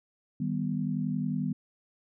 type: chord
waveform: sine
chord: Eb augmented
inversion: none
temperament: equal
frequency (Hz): 155.56 / 196 / 246.9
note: Eb3 / G3 / B3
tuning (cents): 0 / 0 / 0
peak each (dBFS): -32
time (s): 0.4-1.53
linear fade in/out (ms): 5
effects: none